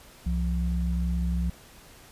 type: tone pair together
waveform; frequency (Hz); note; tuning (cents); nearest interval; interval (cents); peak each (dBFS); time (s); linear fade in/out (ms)
sine; 65.41 / 173.92; C2 / F3; 0 / -7; octave + perfect fourth; 1693; -25 / -29; 0.26-1.5; 5
effects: pink hiss -51 dBFS RMS until 2.11 s + resampled to 32000 Hz